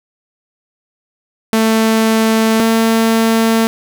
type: tone pair in turn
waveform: sawtooth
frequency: 222.2 / 225 Hz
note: A3 / A3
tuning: +17 / +39 cents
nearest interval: unison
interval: 22 cents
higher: second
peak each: -6 dBFS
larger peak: neither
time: 1.53-2.6 / 2.6-3.67 s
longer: neither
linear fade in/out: 0 ms
effects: none